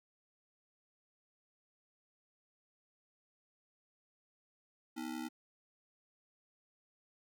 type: ring-modulated tone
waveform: square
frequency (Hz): 280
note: C#4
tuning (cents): +18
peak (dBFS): -37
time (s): 4.96-5.29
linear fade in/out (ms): 20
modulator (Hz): 35.1
effects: none